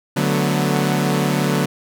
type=chord; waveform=sawtooth; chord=B minor seventh; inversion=first; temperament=equal with one note detuned; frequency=146.83 / 185 / 221.5 / 246.9 Hz; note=D3 / F#3 / A3 / B3; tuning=0 / 0 / +12 / 0 cents; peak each=-16 / -17 / -21 / -20 dBFS; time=0.16-1.66 s; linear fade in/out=10 ms; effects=none